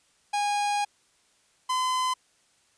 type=tone pair in turn; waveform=45% pulse; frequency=821 / 1020.7 Hz; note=G#5 / C6; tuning=-20 / -43 cents; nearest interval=major third; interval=377 cents; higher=second; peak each=-24 dBFS; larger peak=neither; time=0.33-0.85 / 1.69-2.14 s; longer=first; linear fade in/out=10 ms; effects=white hiss -65 dBFS RMS until 2.77 s + resampled to 22050 Hz